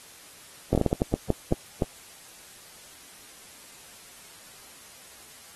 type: slowing click train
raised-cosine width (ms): 2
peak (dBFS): -8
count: 11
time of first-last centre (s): 0.73-1.822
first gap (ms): 20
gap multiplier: 1.35
effects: white hiss -49 dBFS RMS until 5.55 s + AAC 32 kbps